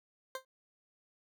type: tone with exponential decay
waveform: 20% pulse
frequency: 523.3 Hz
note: C5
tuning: in tune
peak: -29 dBFS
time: 0.35-0.45 s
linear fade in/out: 2 ms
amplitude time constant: 20 ms
effects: none